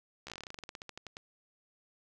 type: slowing click train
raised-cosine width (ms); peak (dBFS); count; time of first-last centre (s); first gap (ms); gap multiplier
0.2; -26; 21; 0.27-1.169; 14; 1.11
effects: none